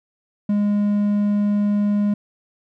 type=tone; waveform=triangle; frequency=205.8 Hz; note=G#3; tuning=16 cents flat; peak=-14 dBFS; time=0.49-2.14 s; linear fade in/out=5 ms; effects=none